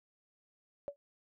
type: tone with exponential decay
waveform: sine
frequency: 570 Hz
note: C#5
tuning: 48 cents sharp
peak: -32 dBFS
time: 0.88-0.96 s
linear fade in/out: 0 ms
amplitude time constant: 16 ms
effects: none